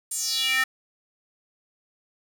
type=tone with high-pass filter sweep; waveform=square; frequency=261.6 Hz; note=C4; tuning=in tune; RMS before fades=-25 dBFS; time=0.11-0.64 s; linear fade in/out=5 ms; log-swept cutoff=9000 to 1600 Hz; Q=4.4; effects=none